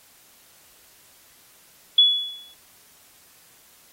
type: tone with exponential decay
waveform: sine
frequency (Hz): 3400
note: G#7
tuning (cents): +40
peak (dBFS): -9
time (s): 1.98-2.54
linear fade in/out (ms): 5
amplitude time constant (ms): 120
effects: white hiss -54 dBFS RMS until 3.92 s + AAC 48 kbps